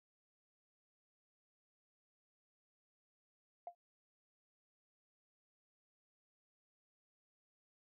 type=tone with exponential decay; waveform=sine; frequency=698.5 Hz; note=F5; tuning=in tune; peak=-39 dBFS; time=3.67-3.75 s; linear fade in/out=2 ms; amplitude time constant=17 ms; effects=tanh soft clip ceiling -35 dBFS